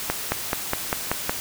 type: accelerating click train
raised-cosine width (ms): 0.5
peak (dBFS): -6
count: 7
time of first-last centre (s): 0.1-1.295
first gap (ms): 220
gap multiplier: 0.96
effects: white hiss -31 dBFS RMS until 1.4 s